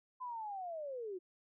sine linear sweep, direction down, 1026 to 349.2 Hz, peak -40 dBFS, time 0.2-1.19 s, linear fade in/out 20 ms, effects none

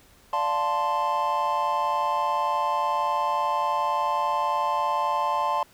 triangle chord, D minor seventh, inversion none, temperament equal with one note detuned, 587.3 / 698.5 / 880 / 1043.5 Hz, D5 / F5 / A5 / C6, 0 / 0 / 0 / -5 cents, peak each -30 / -30 / -24 / -24 dBFS, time 0.33-5.63 s, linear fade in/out 2 ms, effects pink hiss -56 dBFS RMS until 5.73 s

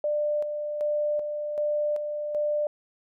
sine tone with tremolo, 595 Hz, D5, 22 cents sharp, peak -23 dBFS, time 0.04-2.67 s, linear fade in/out 2 ms, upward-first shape square, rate 1.3 Hz, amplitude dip 45%, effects none

